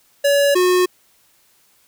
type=tone pair in turn; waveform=square; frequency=567 / 363.1 Hz; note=C#5 / F#4; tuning=+39 / -33 cents; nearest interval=minor sixth; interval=772 cents; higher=first; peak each=-13 dBFS; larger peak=neither; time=0.24-0.55 / 0.55-0.86 s; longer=neither; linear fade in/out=10 ms; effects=white hiss -57 dBFS RMS until 1.87 s